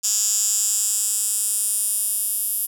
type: tone with high-pass filter sweep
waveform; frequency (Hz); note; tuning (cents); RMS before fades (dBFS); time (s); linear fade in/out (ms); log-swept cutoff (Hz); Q
10% pulse; 210; G#3; +19; -22; 0.03-2.67; 20; 6700 to 11000; 4.4
effects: none